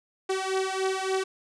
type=beating tone pair; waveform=sawtooth; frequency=379 / 382.5 Hz; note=F#4 / G4; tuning=+42 / -42 cents; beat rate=3.5 Hz; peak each=-25 dBFS; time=0.29-1.24 s; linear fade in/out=10 ms; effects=resampled to 22050 Hz + 10-bit